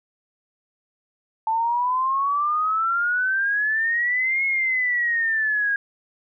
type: exponential two-way sweep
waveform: sine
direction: up then down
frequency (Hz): 880 to 2178 to 1625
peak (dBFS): -19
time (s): 1.47-5.76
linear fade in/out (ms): 2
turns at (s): 4.45
effects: none